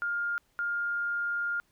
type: tone bursts at uneven times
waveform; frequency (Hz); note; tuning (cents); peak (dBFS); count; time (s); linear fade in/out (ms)
sine; 1409; F6; +15; -28; 2; 0.02-0.38 / 0.59-1.6; 0
effects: pink hiss -70 dBFS RMS until 1.71 s